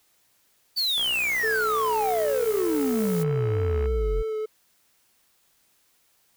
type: noise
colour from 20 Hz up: blue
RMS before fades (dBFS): -38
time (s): 0.76-3.24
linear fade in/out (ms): 20
type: exponential sweep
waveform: triangle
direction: down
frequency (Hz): 4612 to 40.86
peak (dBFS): -21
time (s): 0.76-4.23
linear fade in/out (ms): 20
type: click train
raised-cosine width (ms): 0.5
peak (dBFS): -24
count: 180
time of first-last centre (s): 0.98-3.858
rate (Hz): 62.2
type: tone with vibrato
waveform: triangle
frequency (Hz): 436.6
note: A4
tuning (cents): -13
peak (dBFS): -24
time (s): 1.43-4.46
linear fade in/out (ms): 10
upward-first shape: sine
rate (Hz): 3.3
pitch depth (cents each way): 21
effects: white hiss -65 dBFS RMS until 6.36 s